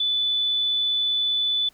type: tone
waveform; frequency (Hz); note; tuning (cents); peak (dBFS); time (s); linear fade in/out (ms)
sine; 3485; A7; -17; -20; 0-1.69; 5
effects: pink hiss -58 dBFS RMS until 1.73 s